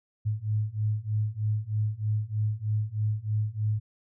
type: beating tone pair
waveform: sine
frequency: 105.3 / 108.5 Hz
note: G#2 / A2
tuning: +24 / -24 cents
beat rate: 3.2 Hz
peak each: -29 / -28 dBFS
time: 0.25-3.8 s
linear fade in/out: 20 ms
effects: none